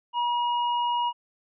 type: tone with tanh clipping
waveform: sine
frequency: 960 Hz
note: B5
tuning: 49 cents flat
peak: -25 dBFS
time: 0.13-1.13 s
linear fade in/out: 50 ms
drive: 14 dB
effects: resampled to 8000 Hz